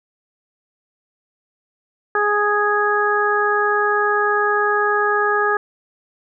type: harmonic tone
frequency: 415.3 Hz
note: G#4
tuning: in tune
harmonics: 1 / 2 / 3 / 4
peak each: -20 / -23 / -20 / -20 dBFS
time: 2.15-5.57 s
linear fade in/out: 2 ms
effects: none